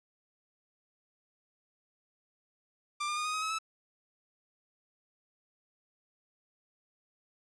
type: tone with pitch steps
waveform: sawtooth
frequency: 1185 / 1204.3 / 1224 / 1243.9 / 1264.2 / 1284.8 / 1305.8 Hz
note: D6 / D6 / D#6 / D#6 / D#6 / E6 / E6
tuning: +15 / +43 / -29 / -1 / +27 / -45 / -17 cents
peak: -28 dBFS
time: 3-3.588 s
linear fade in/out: 10 ms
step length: 84 ms
effects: resampled to 22050 Hz + 10-bit